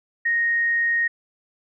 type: tone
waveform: sine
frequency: 1864.7 Hz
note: A#6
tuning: in tune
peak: -18 dBFS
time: 0.25-1.08 s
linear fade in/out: 10 ms
effects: none